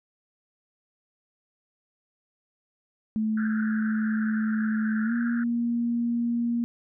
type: tone with pitch glide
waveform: sine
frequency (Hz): 217.8 to 236.1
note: A3 to A#3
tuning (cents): -17 to +22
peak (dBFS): -23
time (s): 3.16-6.64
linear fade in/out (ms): 0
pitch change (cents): +139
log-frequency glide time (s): 5.04-5.13
type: band-pass noise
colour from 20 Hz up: pink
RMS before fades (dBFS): -38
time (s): 3.37-5.44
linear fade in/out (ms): 5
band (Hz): 1400 to 1700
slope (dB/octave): 96
effects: none